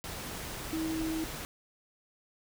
sine tone in noise, 320 Hz, D#4, 49 cents sharp, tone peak -31 dBFS, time 0.73-1.24 s, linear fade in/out 0 ms, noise pink, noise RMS -40 dBFS, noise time 0.04-1.45 s, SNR +6 dB, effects none

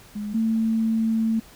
sine tone pair in turn, 208.4 / 223.6 Hz, G#3 / A3, +6 / +28 cents, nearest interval minor second, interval 122 cents, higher second, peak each -27 / -19 dBFS, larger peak second, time 0.15-0.34 / 0.34-1.4 s, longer second, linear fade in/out 10 ms, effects pink hiss -49 dBFS RMS until 1.55 s

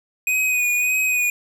square tone with vibrato, 2489 Hz, D#7, in tune, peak -18 dBFS, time 0.27-1.3 s, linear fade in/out 2 ms, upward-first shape sine, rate 1.7 Hz, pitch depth 29 cents each way, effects none

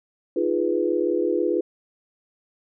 sine chord, F half-diminished seventh, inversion third, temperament equal, 311.1 / 349.2 / 415.3 / 493.9 Hz, Eb4 / F4 / Ab4 / Cb5, 0 / 0 / 0 / 0 cents, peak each -27 / -23 / -26 / -26 dBFS, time 0.36-1.61 s, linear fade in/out 5 ms, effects none

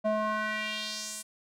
square tone with band-pass filter sweep, 214.5 Hz, A3, 44 cents flat, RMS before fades -32 dBFS, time 0.04-1.23 s, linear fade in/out 20 ms, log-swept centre 610 to 9400 Hz, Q 2.2, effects none

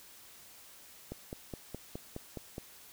click train, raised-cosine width 2 ms, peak -26 dBFS, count 8, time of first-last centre 1.12-2.581 s, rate 4.79 Hz, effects white hiss -55 dBFS RMS until 2.92 s

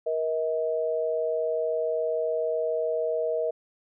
sine tone pair together, 473.6 / 637 Hz, A#4 / D#5, +27 / +41 cents, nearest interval perfect fourth, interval 514 cents, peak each -27 / -27 dBFS, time 0.06-3.51 s, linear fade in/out 10 ms, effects none

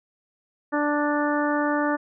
harmonic tone, 294.1 Hz, D4, 3 cents sharp, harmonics 1 / 2 / 3 / 4 / 5 / 6, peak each -24 / -27 / -29 / -30 / -31 / -32 dBFS, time 0.72-1.97 s, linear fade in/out 20 ms, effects none

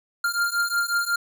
square beating tone pair, 1396.9 / 1402.4 Hz, F6 / F6, 0 / +7 cents, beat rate 5.5 Hz, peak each -25 / -26 dBFS, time 0.24-1.16 s, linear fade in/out 5 ms, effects none

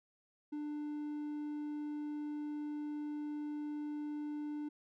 triangle tone, 297.1 Hz, D4, 20 cents sharp, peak -36 dBFS, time 0.52-4.69 s, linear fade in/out 10 ms, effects none

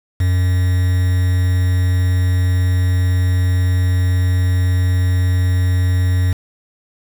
triangle tone with quantisation, 90.9 Hz, F#2, 30 cents flat, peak -10 dBFS, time 0.2-6.33 s, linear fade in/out 5 ms, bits 5, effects none

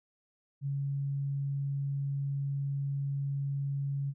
sine tone, 139.5 Hz, C#3, 11 cents sharp, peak -30 dBFS, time 0.61-4.14 s, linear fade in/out 50 ms, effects none

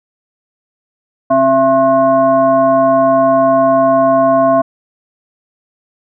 sine tone with frequency modulation, 670 Hz, E5, 28 cents sharp, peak -7 dBFS, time 1.3-4.62 s, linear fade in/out 10 ms, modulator 403 Hz, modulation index 0.83, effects none

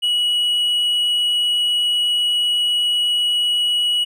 triangle tone, 2923 Hz, F#7, 22 cents flat, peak -14 dBFS, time 0.02-4.05 s, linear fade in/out 20 ms, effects none

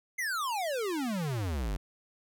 square exponential sweep, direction down, 2127 to 43.65 Hz, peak -31 dBFS, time 0.18-1.77 s, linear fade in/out 10 ms, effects none

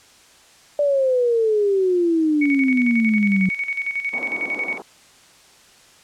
sine exponential sweep, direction down, 589 to 185 Hz, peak -15 dBFS, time 0.79-3.49 s, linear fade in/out 2 ms
sine tone with tremolo, 2231 Hz, C#7, 11 cents sharp, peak -20 dBFS, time 2.41-4.78 s, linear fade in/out 10 ms, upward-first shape square, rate 11 Hz, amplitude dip 65%
pink band-pass noise, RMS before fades -35 dBFS, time 4.13-4.82 s, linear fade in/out 2 ms, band 250 to 1000 Hz, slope 24 dB/octave
effects white hiss -50 dBFS RMS until 6.03 s + low-pass 8000 Hz 12 dB/octave

